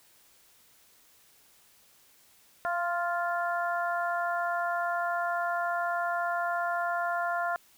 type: harmonic tone with a mistuned harmonic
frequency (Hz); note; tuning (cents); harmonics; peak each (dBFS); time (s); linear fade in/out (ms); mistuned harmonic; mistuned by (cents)
349.2; F4; 0; 2 / 3 / 4 / 5; -30 / -35 / -32 / -40; 2.65-7.56; 0; 2; -18
effects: white hiss -61 dBFS RMS until 7.77 s